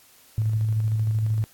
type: tone with tremolo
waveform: sine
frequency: 109.3 Hz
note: A2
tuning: 11 cents flat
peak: -19 dBFS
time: 0.38-1.44 s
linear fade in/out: 0 ms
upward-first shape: square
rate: 13 Hz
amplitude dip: 25%
effects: white hiss -54 dBFS RMS until 1.53 s + AAC 64 kbps